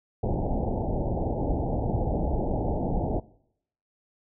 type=low-pass noise; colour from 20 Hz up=pink; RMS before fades=-27 dBFS; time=0.23-3.2 s; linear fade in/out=5 ms; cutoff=860 Hz; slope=96 dB/octave; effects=noise-tail reverb RT60 0.7 s tail -21 dB re dry